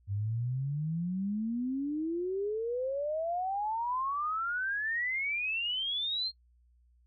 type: exponential sweep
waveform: sine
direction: up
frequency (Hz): 96.7 to 4253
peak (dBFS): -30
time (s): 0.07-6.32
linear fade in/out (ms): 50
effects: noise-tail reverb RT60 0.1 s tail -22 dB re dry + added 60 Hz sine -62 dBFS peak until 7.06 s